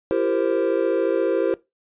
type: chord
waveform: triangle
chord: C dominant seventh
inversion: first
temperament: equal with one note detuned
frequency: 337.9 / 392 / 466.2 / 523.3 Hz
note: E4 / G4 / Bb4 / C5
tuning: +43 / 0 / 0 / 0 cents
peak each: -22 dBFS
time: 0.11-1.54 s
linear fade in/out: 0 ms
effects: noise-tail reverb RT60 0.2 s tail -19 dB re dry + resampled to 8000 Hz